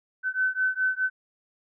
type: beating tone pair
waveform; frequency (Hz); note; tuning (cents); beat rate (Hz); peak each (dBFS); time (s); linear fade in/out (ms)
sine; 1517 / 1521.8; F#6 / F#6; +43 / +48; 4.8; -26; 0.23-1.1; 50
effects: none